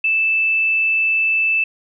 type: tone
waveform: sine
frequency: 2637 Hz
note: E7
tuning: in tune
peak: -14 dBFS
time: 0.04-1.64 s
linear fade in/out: 5 ms
effects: none